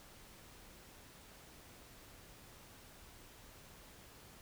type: silence
effects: pink hiss -58 dBFS RMS until 4.41 s